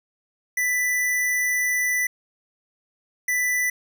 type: tone pair in turn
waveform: square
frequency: 1985 / 1985 Hz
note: B6 / B6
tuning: +8 / +8 cents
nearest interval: unison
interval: 0 cents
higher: neither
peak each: -21 dBFS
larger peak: neither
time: 0.57-2.07 / 3.28-3.7 s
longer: first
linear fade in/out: 5 ms
effects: none